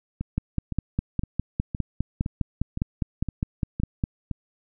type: two click trains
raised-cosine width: 5 ms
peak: -11 / -16 dBFS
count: 19 / 9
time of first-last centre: 0.38-4.039 / 0.21-4.313 s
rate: 4.92 / 1.95 Hz
effects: none